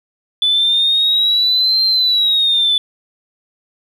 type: exponential two-way sweep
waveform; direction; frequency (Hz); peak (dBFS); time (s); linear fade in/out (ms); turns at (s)
sine; up then down; 3474 to 4162 to 3474; -10; 0.42-2.78; 2; 1.84
effects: tanh soft clip ceiling -6 dBFS + 8-bit